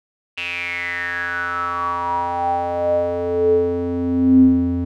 square tone with band-pass filter sweep, 87.31 Hz, F2, in tune, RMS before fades -19 dBFS, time 0.37-4.85 s, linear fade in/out 10 ms, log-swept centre 2700 to 200 Hz, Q 10, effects none

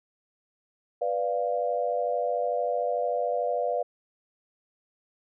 sine chord, B diminished, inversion none, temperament equal, 493.9 / 587.3 / 698.5 Hz, B4 / D5 / F5, 0 / 0 / 0 cents, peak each -29 dBFS, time 1.01-3.83 s, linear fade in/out 10 ms, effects none

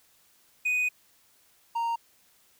triangle tone pair in turn, 2489 / 928 Hz, D#7 / A#5, 0 / -8 cents, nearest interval octave + perfect fourth, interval 1708 cents, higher first, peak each -22 / -24 dBFS, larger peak first, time 0.65-0.89 / 1.75-1.96 s, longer first, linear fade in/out 10 ms, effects white hiss -63 dBFS RMS until 2.59 s

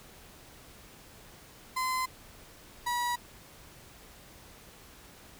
35% pulse tone pair in turn, 1028 / 967.5 Hz, C6 / B5, -31 / -36 cents, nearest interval minor second, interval 105 cents, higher first, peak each -27 dBFS, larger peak neither, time 1.76-2.06 / 2.86-3.16 s, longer neither, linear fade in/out 10 ms, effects pink hiss -53 dBFS RMS until 5.39 s

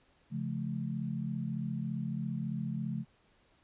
sine chord, Db augmented, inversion none, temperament just, 138.59 / 173.24 / 216.5 Hz, Db3 / F3 / A3, 0 / -14 / -28 cents, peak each -37 / -38 / -37 dBFS, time 0.3-3.05 s, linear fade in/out 50 ms, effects pink hiss -68 dBFS RMS until 3.63 s + resampled to 8000 Hz

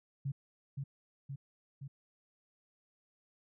sine tone with echo, 138 Hz, C#3, 7 cents flat, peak -33 dBFS, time 0.25-0.32 s, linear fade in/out 10 ms, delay 520 ms, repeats 3, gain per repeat -3 dB, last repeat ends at 1.88 s, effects none

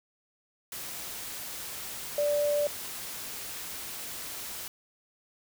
sine tone in noise, 585 Hz, D5, 7 cents flat, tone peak -24 dBFS, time 2.18-2.67 s, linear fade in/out 2 ms, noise white, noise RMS -39 dBFS, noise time 0.72-4.68 s, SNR +12 dB, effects none

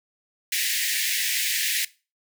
pink high-pass noise, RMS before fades -25 dBFS, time 0.52-1.85 s, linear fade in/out 5 ms, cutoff 1700 Hz, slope 96 dB/octave, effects noise-tail reverb RT60 0.3 s tail -19 dB re dry

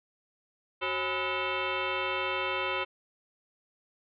sine tone with frequency modulation, 830.6 Hz, G#5, in tune, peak -28 dBFS, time 0.81-2.85 s, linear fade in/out 20 ms, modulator 457 Hz, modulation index 5, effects none

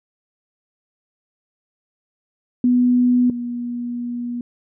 sine tone pair in turn, 246.9 / 241.1 Hz, B3 / B3, 0 / -41 cents, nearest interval unison, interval 41 cents, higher first, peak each -12 / -23 dBFS, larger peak first, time 2.64-3.3 / 3.3-4.41 s, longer second, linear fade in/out 2 ms, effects none

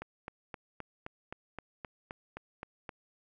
click train, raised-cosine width 0.5 ms, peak -25 dBFS, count 12, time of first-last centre 0.02-2.892 s, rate 3.83 Hz, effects none

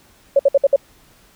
sine tone bursts, 555 Hz, C#5, 2 cents sharp, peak -8 dBFS, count 5, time 0.36-0.761 s, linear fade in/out 5 ms, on 33 ms, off 59 ms, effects pink hiss -52 dBFS RMS until 1.35 s

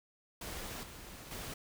pink noise with level steps, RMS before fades -43 / -50 / -43 dBFS, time 0.41-1.54 s, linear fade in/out 5 ms, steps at 0.83 / 1.31 s, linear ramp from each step 2 ms, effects none

